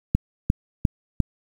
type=click train; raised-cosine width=5 ms; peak=-5 dBFS; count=4; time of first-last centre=0.15-1.203 s; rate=2.85 Hz; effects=7-bit